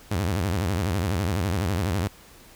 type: tone with vibrato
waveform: sawtooth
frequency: 92.5 Hz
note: F#2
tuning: in tune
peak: -19 dBFS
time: 0.11-2.08 s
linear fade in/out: 5 ms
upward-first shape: sine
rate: 12 Hz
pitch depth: 240 cents each way
effects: pink hiss -50 dBFS RMS until 2.55 s